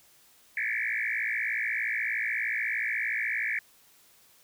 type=tone with frequency modulation; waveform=sine; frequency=1997 Hz; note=B6; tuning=19 cents sharp; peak=-27 dBFS; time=0.57-3.59 s; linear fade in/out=2 ms; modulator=56.8 Hz; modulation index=5.6; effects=white hiss -60 dBFS RMS until 4.43 s